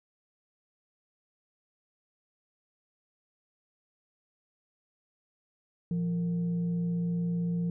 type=tone with frequency modulation; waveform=sine; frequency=171.8 Hz; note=F3; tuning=28 cents flat; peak=-27 dBFS; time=5.91-7.7 s; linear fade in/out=2 ms; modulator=286 Hz; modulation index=0.28; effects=none

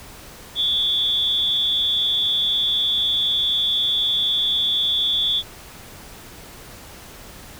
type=tone with amplitude modulation; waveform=sine; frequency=3452 Hz; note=A7; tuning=34 cents flat; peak=-14 dBFS; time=0.55-5.43 s; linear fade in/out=50 ms; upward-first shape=sine; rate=224 Hz; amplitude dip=75%; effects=pink hiss -41 dBFS RMS until 7.59 s

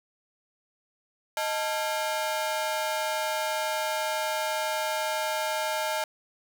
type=ring-modulated tone; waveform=sawtooth; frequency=754 Hz; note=F#5; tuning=32 cents sharp; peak=-20 dBFS; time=1.37-6.04 s; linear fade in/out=2 ms; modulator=130 Hz; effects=none

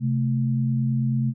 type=tone pair together; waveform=sine; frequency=132 / 221.3 Hz; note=C3 / A3; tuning=+16 / +10 cents; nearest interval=major sixth; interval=894 cents; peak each=-21 / -25 dBFS; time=0-1.34 s; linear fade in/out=50 ms; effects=none

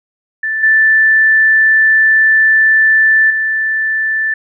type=tone with level steps; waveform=sine; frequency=1762 Hz; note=A6; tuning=2 cents sharp; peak=-14 / -6 / -12 dBFS; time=0.43-4.34 s; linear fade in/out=5 ms; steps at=0.63 / 3.3 s; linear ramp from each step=5 ms; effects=none

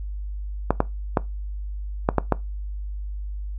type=clicks; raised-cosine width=1 ms; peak=-3 dBFS; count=6; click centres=0.706 / 0.804 / 1.172 / 2.089 / 2.183 / 2.323 s; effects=noise-tail reverb RT60 0.2 s tail -19 dB re dry + added 50 Hz sine -28 dBFS peak until 3.58 s

